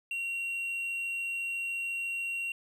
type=tone; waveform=triangle; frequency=2747 Hz; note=F7; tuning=29 cents flat; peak=-30 dBFS; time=0.11-2.52 s; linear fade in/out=2 ms; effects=none